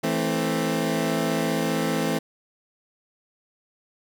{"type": "chord", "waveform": "20% pulse", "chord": "A minor", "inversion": "second", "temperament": "equal with one note detuned", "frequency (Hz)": [164.81, 220, 265], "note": ["E3", "A3", "C4"], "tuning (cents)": [0, 0, 22], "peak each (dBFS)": -22, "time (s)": [0.03, 2.19], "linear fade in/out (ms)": 10, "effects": []}